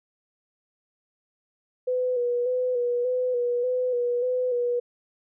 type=tone with vibrato; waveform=sine; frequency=493.9 Hz; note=B4; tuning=in tune; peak=-22 dBFS; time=1.87-4.8 s; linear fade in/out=10 ms; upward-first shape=square; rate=1.7 Hz; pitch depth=33 cents each way; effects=none